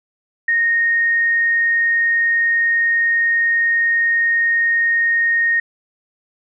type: tone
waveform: sine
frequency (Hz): 1855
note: A#6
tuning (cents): -9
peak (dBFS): -13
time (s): 0.48-5.6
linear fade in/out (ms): 5
effects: none